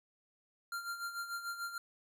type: tone with tremolo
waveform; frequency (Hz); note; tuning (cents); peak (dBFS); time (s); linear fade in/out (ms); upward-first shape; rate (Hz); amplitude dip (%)
square; 1389; F6; -10; -37; 0.72-1.78; 2; sine; 6.8; 65
effects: none